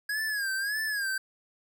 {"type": "tone with vibrato", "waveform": "square", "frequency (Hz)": 1651, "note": "G#6", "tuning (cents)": -11, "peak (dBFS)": -29, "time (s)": [0.09, 1.18], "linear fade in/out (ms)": 5, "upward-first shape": "sine", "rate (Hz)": 1.7, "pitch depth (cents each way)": 110, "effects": []}